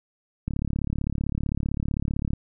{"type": "click train", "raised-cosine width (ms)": 5, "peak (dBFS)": -14, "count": 67, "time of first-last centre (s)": [0.48, 2.334], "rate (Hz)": 35.6, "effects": []}